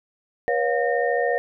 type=tone cluster; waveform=sine; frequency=482.1 / 556 / 711 / 1832 Hz; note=B4 / C#5 / F5 / A#6; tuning=-42 / +5 / +31 / -31 cents; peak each=-23 / -25 / -25 / -27 dBFS; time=0.48-1.38 s; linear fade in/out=0 ms; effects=none